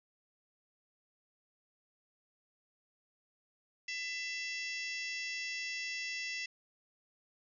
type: harmonic tone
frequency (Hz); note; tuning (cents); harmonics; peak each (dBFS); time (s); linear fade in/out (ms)
668; E5; +23; 3 / 4 / 5 / 6 / 7 / 8 / 9 / 10; -41 / -41 / -50 / -55 / -48 / -46 / -54 / -53; 3.88-6.46; 5
effects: none